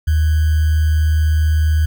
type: tone with sample-and-hold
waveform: sine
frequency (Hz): 77.78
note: D#2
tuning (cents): 0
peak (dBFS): -11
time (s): 0.07-1.86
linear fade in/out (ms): 10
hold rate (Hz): 1575
effects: none